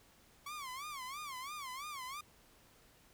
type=tone with vibrato; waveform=sawtooth; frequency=1108.7 Hz; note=C#6; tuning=in tune; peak=-39 dBFS; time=0.46-2.21 s; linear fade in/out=5 ms; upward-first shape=sine; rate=3 Hz; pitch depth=170 cents each way; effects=pink hiss -65 dBFS RMS until 3.13 s